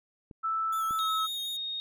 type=clicks; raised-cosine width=3 ms; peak=-33 dBFS; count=2; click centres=0.312 / 0.909 s
type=tone with pitch glide; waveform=sine; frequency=1318.5 to 1295.8 Hz; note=E6 to E6; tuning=0 to -30 cents; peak=-27 dBFS; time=0.43-1.27 s; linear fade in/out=20 ms; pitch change=-30 cents; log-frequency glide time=0.92-1.07 s
type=tone with vibrato; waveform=5% pulse; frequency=3375 Hz; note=G#7; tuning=27 cents sharp; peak=-35 dBFS; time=0.72-1.57 s; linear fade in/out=10 ms; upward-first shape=sine; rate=5.4 Hz; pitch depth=69 cents each way
type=tone; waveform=sine; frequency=3718 Hz; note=A#7; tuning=5 cents flat; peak=-32 dBFS; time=0.99-1.8 s; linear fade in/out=0 ms
effects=none